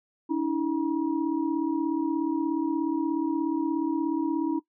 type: tone cluster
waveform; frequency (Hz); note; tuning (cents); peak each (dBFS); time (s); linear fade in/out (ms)
sine; 287 / 323.8 / 956; D4 / E4 / A#5; -40 / -31 / +43; -27 / -26 / -35; 0.29-4.6; 20
effects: noise-tail reverb RT60 0.1 s tail -18 dB re dry